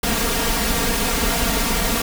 pink noise with comb filter, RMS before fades -20 dBFS, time 0.03-2.02 s, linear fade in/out 5 ms, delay 4.3 ms, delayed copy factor +0.9, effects none

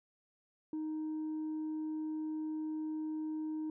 sine tone with tanh clipping, 311.1 Hz, D#4, in tune, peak -36 dBFS, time 0.73-3.7 s, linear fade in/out 2 ms, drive 1 dB, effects none

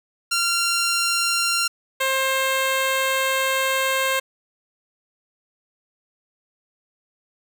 10% pulse tone pair in turn, 1381 / 530.6 Hz, F6 / C5, -20 / +24 cents, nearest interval octave + perfect fourth, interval 1656 cents, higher first, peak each -11 dBFS, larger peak neither, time 0.31-1.68 / 2-4.2 s, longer second, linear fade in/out 10 ms, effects none

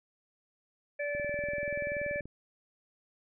harmonic tone, 580 Hz, D5, 22 cents flat, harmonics 1 / 3 / 4, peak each -33 / -38 / -39 dBFS, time 0.99-2.21 s, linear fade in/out 10 ms
click train, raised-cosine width 3 ms, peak -32 dBFS, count 24, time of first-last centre 1.15-2.256 s, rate 20.8 Hz
effects none

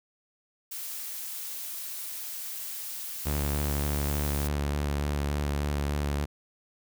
blue noise, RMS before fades -37 dBFS, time 0.71-4.48 s, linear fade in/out 10 ms
sawtooth tone with vibrato, 72.4 Hz, D2, 24 cents flat, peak -23 dBFS, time 3.25-6.26 s, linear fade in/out 20 ms, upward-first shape square, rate 3.4 Hz, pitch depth 17 cents each way
effects none

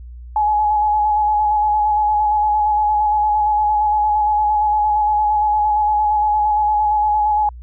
sine tone with vibrato, 844 Hz, G#5, 28 cents sharp, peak -13 dBFS, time 0.36-7.49 s, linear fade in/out 2 ms, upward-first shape square, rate 8.7 Hz, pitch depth 19 cents each way, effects added 60 Hz sine -32 dBFS peak until 7.62 s

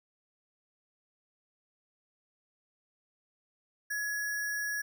sine tone with sample-and-hold, 1683 Hz, G#6, 23 cents sharp, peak -31 dBFS, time 3.9-4.82 s, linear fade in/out 10 ms, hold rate 7350 Hz, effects none

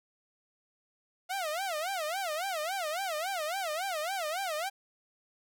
sawtooth tone with vibrato, 691 Hz, F5, 19 cents flat, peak -28 dBFS, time 1.29-4.7 s, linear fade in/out 20 ms, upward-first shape sine, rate 3.6 Hz, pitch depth 240 cents each way, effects none

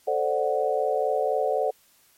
sine chord, D dominant seventh, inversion second, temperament equal, 440 / 523.3 / 587.3 / 740 Hz, A4 / C5 / D5 / F#5, 0 / 0 / 0 / 0 cents, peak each -27 dBFS, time 0.07-1.71 s, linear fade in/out 10 ms, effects white hiss -60 dBFS RMS until 2.17 s + MP3 64 kbps

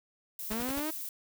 violet noise, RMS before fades -39 dBFS, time 0.39-1.09 s, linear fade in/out 2 ms
sawtooth linear sweep, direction up, 209.9 to 321.4 Hz, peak -29 dBFS, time 0.5-0.91 s, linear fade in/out 10 ms
pink noise bursts, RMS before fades -39 dBFS, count 4, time 0.51-0.799 s, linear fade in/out 5 ms, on 31 ms, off 55 ms
effects none

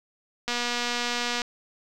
click train, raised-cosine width 0.2 ms, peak -11 dBFS, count 227, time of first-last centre 0.48-1.418 s, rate 241 Hz, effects none

